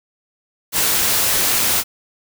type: noise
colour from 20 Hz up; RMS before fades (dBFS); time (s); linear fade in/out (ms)
white; -17; 0.72-1.84; 50
effects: none